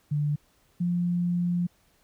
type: tone pair in turn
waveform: sine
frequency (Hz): 147.4 / 175.29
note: D3 / F3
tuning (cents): +7 / +7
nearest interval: minor third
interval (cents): 300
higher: second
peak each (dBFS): -23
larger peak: neither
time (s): 0.11-0.36 / 0.8-1.67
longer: second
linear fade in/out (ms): 10
effects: pink hiss -65 dBFS RMS until 2.03 s